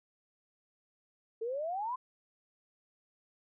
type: exponential sweep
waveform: sine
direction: up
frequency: 436.4 to 1046.5 Hz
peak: -33 dBFS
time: 1.41-1.96 s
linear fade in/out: 10 ms
effects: none